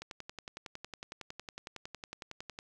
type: click train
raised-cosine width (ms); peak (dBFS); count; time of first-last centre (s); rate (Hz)
0.2; -25; 29; 0.02-2.589; 10.9
effects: none